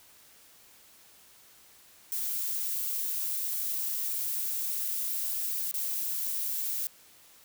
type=noise with dropouts; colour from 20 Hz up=violet; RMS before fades=-32 dBFS; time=2.12-6.87 s; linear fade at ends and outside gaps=0 ms; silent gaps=5.713-5.741 s; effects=white hiss -57 dBFS RMS until 7.44 s